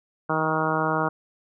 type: harmonic tone with a mistuned harmonic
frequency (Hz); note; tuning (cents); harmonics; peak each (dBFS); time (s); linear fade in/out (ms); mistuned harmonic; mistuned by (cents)
157.6; D#3; +23; 1 / 2 / 3 / 4 / 5 / 6 / 7 / 8 / 9; -30 / -30 / -30 / -30 / -30 / -30 / -30 / -30 / -30; 0.29-1.09; 10; 1; +28
effects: none